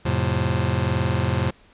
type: chord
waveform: sawtooth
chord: F major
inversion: none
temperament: just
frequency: 87.31 / 109.13 / 130.96 Hz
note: F2 / A2 / C3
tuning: 0 / -14 / +2 cents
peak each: -20 dBFS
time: 0.05-1.51 s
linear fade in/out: 10 ms
effects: pink hiss -54 dBFS RMS until 1.73 s + resampled to 8000 Hz